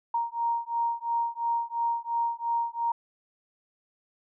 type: beating tone pair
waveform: sine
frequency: 932.3 / 935.2 Hz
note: A#5 / A#5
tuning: 0 / +5 cents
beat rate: 2.9 Hz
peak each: -29 / -29 dBFS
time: 0.14-2.92 s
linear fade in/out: 5 ms
effects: none